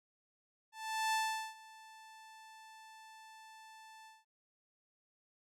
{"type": "tone with ADSR envelope", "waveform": "sawtooth", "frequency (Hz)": 880, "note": "A5", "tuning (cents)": 0, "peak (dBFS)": -27, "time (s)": [0.72, 4.25], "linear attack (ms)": 410, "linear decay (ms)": 410, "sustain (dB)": -23, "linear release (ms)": 190, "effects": ["low-pass 11000 Hz 12 dB/octave"]}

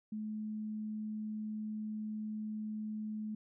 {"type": "tone", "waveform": "sine", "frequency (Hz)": 214.6, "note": "A3", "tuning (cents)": -43, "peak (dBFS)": -37, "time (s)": [0.12, 3.35], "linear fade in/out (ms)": 5, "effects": []}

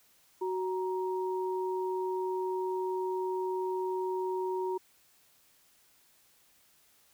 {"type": "tone pair together", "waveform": "sine", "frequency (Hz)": [372.2, 937.9], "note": ["F#4", "A#5"], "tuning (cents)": [10, 10], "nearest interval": "octave + major third", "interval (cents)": 1600, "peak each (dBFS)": [-31, -36], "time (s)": [0.41, 4.78], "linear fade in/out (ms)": 10, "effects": ["white hiss -65 dBFS RMS until 7.13 s"]}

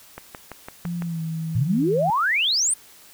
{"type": "click train", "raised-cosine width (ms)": 0.5, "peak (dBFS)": -19, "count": 6, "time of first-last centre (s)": [0.18, 1.022], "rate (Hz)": 5.94}
{"type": "tone with pitch glide", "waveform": "sine", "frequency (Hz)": [172.3, 161.69], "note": ["F3", "E3"], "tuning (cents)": [-23, -33], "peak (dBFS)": -25, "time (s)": [0.85, 2.1], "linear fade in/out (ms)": 0, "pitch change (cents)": -110, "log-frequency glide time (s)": [1.02, 1.21]}
{"type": "exponential sweep", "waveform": "sine", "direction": "up", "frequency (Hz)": [103.83, 9397], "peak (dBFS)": -18, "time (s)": [1.55, 2.74], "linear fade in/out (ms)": 5}
{"effects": ["white hiss -49 dBFS RMS until 3.13 s"]}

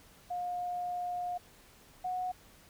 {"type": "tone pair in turn", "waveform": "sine", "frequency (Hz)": [713, 732.6], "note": ["F5", "F#5"], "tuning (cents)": [36, -17], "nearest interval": "unison", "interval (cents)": 47, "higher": "second", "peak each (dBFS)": [-33, -32], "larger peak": "second", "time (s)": [[0.3, 1.38], [2.04, 2.32]], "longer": "first", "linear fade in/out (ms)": 10, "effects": ["pink hiss -59 dBFS RMS until 2.69 s"]}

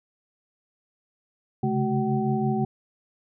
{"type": "tone cluster", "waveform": "sine", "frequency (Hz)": [133.6, 139.5, 214.9, 376.1, 762], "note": ["C3", "C#3", "A3", "F#4", "G5"], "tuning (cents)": [36, 11, -41, 28, -49], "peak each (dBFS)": [-29, -30, -25, -29, -30], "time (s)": [1.63, 2.65], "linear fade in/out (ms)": 5, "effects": []}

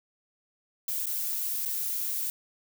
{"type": "noise with dropouts", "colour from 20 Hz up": "violet", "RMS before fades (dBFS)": -31, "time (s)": [0.88, 2.3], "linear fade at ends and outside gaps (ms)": 1, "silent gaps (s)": [[1.058, 1.067], [1.652, 1.658]], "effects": []}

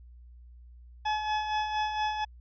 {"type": "tone with tremolo", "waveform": "40% pulse", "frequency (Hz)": 853, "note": "G#5", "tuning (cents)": 46, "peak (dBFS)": -25, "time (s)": [1.05, 2.25], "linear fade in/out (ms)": 10, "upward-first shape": "sine", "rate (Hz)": 4.3, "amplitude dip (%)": 50, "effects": ["added 60 Hz sine -48 dBFS peak until 2.4 s", "resampled to 11025 Hz"]}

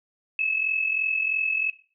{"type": "tone pair together", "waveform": "sine", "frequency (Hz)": [2558, 2601], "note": ["D#7", "E7"], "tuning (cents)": [47, -24], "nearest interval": "unison", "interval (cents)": 29, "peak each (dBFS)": [-29, -23], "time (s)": [0.39, 1.7], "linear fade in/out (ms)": 2, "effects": ["noise-tail reverb RT60 0.4 s tail -17 dB re dry"]}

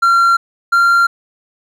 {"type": "tone pair in turn", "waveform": "triangle", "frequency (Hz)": [1373, 1383.3], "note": ["F6", "F6"], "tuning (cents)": [-30, -17], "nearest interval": "unison", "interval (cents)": 13, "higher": "second", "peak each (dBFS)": -6, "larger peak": "neither", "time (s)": [[0.02, 0.37], [0.72, 1.07]], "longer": "neither", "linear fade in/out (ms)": 10, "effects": []}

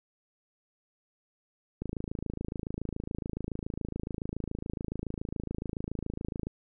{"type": "click train", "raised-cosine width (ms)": 3, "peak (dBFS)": -21, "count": 127, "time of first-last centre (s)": [1.82, 6.469], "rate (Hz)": 27.1, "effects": []}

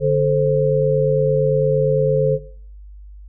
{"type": "tone cluster", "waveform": "sine", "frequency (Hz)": [146.2, 436.2, 525], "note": ["D3", "A4", "C5"], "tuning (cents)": [-7, -15, 6], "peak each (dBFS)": -18, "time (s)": [0, 2.39], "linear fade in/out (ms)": 50, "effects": ["noise-tail reverb RT60 0.5 s tail -17 dB re dry", "added 50 Hz sine -36 dBFS peak until 3.28 s"]}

